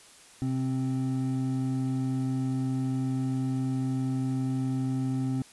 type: tone pair together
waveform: triangle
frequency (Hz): 130 / 262.3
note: C3 / C4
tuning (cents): -11 / +4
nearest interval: octave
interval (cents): 1215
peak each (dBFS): -27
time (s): 0.42-5.42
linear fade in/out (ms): 0
effects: white hiss -53 dBFS RMS until 5.52 s + resampled to 24000 Hz